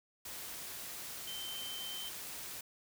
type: tone in noise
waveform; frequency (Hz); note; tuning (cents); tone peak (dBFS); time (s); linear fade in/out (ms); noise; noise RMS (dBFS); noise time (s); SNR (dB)
sine; 3100; G7; -20; -42; 1.27-2.09; 5; white; -45; 0.25-2.61; 0
effects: none